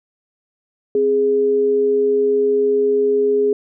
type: tone pair together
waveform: sine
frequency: 261.6 / 415.3 Hz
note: C4 / G#4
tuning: 0 / 0 cents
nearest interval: minor sixth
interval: 800 cents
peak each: -25 / -13 dBFS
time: 0.95-3.53 s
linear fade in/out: 2 ms
effects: none